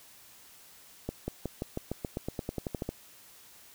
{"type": "accelerating click train", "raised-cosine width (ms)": 2, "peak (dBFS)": -19, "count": 16, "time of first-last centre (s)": [1.09, 2.89], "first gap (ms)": 190, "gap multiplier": 0.93, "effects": ["white hiss -55 dBFS RMS until 3.74 s"]}